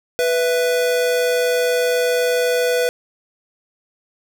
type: tone pair together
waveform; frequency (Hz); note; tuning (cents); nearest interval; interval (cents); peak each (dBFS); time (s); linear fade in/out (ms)
square; 493.9 / 662; B4 / E5; 0 / +7; perfect fourth; 507; -17 / -24; 0.19-2.89; 0
effects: none